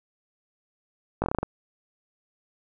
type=slowing click train; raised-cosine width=1 ms; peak=-11 dBFS; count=8; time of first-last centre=1.22-1.43 s; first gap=19 ms; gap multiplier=1.15; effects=none